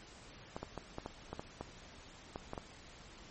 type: clicks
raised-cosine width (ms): 1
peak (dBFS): -26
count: 11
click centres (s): 0.565 / 0.63 / 0.777 / 0.984 / 1.061 / 1.33 / 1.395 / 1.61 / 2.359 / 2.534 / 2.578
effects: pink hiss -55 dBFS RMS until 3.3 s + MP3 32 kbps